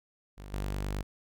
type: tone with level steps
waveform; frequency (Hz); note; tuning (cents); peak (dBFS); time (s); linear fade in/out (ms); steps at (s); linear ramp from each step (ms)
sawtooth; 49.43; G1; +15; -39 / -28; 0.37-1.03; 20; 0.53; 5
effects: none